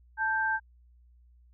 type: tone pair together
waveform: sine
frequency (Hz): 880 / 1570.8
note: A5 / G6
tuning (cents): 0 / +3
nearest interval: minor seventh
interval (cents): 1003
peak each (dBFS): -30 / -27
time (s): 0.17-0.6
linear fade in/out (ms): 50
effects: added 60 Hz sine -56 dBFS peak until 1.53 s